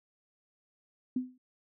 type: tone with exponential decay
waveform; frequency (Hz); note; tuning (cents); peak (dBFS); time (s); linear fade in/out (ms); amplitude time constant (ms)
sine; 253.4; B3; +45; -25; 1.16-1.38; 5; 46
effects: none